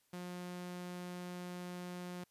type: tone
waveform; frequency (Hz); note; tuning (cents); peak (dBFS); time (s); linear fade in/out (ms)
sawtooth; 178.5; F3; +38; -39; 0.13-2.24; 5
effects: white hiss -75 dBFS RMS until 2.3 s + resampled to 32000 Hz